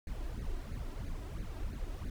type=noise with flanger; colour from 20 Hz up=brown; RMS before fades=-39 dBFS; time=0.07-2.1 s; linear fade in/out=2 ms; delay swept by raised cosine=0.45 to 3.15 ms; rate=3 Hz; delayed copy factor=+0.75; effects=none